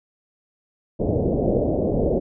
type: low-pass noise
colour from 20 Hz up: white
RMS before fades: -21 dBFS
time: 0.99-2.2 s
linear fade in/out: 20 ms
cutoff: 610 Hz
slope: 48 dB/octave
effects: none